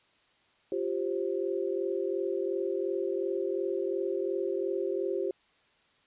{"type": "chord", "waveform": "sine", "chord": "F suspended second", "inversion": "none", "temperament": "equal with one note detuned", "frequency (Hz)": [349.2, 392, 529.3], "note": ["F4", "G4", "C5"], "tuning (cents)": [0, 0, 20], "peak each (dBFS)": [-33, -31, -35], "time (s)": [0.72, 5.31], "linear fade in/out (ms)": 2, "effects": ["white hiss -66 dBFS RMS until 6.06 s", "resampled to 8000 Hz"]}